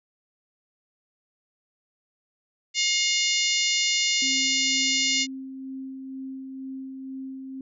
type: harmonic tone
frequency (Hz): 714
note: F5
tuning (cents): +38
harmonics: 3 / 4 / 5 / 6 / 7 / 8 / 9 / 10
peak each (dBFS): -27 / -28 / -29 / -30 / -30 / -31 / -32 / -32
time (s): 2.74-5.27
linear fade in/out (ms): 50
type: tone with tremolo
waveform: sine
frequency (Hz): 265.3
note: C4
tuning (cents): +24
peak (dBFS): -32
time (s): 4.22-7.61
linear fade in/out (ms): 2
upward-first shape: sine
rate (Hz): 2.1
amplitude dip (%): 30
effects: none